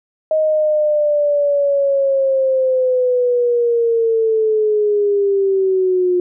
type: linear sweep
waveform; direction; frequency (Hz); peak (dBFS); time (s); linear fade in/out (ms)
sine; down; 628 to 356.1; -12; 0.31-6.2; 2
effects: none